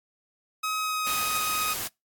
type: tone with pitch glide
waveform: sawtooth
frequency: 1270 to 1254.7 Hz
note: D#6 to D#6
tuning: +35 to +14 cents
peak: -23 dBFS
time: 0.63-1.74 s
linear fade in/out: 10 ms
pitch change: -21 cents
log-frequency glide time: 0.79-1.13 s
type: noise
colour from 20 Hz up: white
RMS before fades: -32 dBFS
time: 1.06-1.88 s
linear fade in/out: 10 ms
effects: noise-tail reverb RT60 0.2 s tail -26 dB re dry + AAC 64 kbps